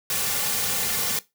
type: noise with comb filter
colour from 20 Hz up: white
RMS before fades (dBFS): -25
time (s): 0.1-1.19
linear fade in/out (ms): 2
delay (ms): 3.1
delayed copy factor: -0.85
effects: noise-tail reverb RT60 0.2 s tail -18 dB re dry